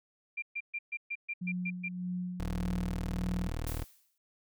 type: tone bursts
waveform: sine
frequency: 2379 Hz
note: D7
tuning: 22 cents sharp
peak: -33 dBFS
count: 9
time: 0.37-1.887 s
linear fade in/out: 10 ms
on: 53 ms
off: 130 ms
type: tone with tremolo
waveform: sine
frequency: 180.1 Hz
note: F#3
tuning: 46 cents flat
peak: -32 dBFS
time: 1.41-3.49 s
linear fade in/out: 10 ms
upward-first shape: sine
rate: 1.7 Hz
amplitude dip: 55%
type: tone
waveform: 20% pulse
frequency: 39.46 Hz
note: D#1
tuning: 25 cents sharp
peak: -29 dBFS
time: 2.4-3.84 s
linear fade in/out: 0 ms
type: noise with exponential decay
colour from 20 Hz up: blue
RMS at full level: -41 dBFS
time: 3.67-4.18 s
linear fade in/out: 2 ms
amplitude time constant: 110 ms
effects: none